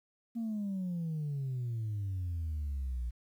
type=exponential sweep; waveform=sine; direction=down; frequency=235.1 to 57.7 Hz; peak=-31 dBFS; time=0.35-3.11 s; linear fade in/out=20 ms; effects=tanh soft clip ceiling -31 dBFS + 11-bit